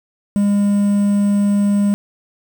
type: tone with quantisation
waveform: triangle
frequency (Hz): 203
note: G#3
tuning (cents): -39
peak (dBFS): -10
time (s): 0.36-1.94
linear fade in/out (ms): 0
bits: 6
effects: none